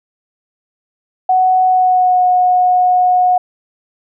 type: tone with pitch glide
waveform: sine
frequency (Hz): 743 to 728.1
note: F#5 to F#5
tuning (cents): +7 to -28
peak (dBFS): -8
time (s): 1.29-3.38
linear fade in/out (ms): 5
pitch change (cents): -35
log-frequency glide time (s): 1.64-2.25
effects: none